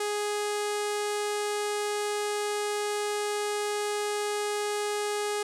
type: tone with low-pass filter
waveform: sawtooth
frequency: 415.3 Hz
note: G#4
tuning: in tune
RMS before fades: -30 dBFS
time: 0-5.43 s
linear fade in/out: 5 ms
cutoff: 9300 Hz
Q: 1.8
effects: none